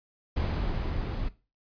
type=noise with level ramp; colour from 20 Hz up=brown; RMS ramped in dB=-27 to -33 dBFS; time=0.36-1.29 s; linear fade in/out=10 ms; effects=noise-tail reverb RT60 0.3 s tail -17 dB re dry + resampled to 11025 Hz